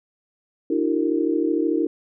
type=tone cluster; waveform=sine; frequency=300.1 / 333.4 / 378.8 / 457.3 Hz; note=D4 / E4 / F#4 / A#4; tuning=+38 / +20 / +41 / -33 cents; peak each=-23 / -22 / -28 / -26 dBFS; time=0.7-1.87 s; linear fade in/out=5 ms; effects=none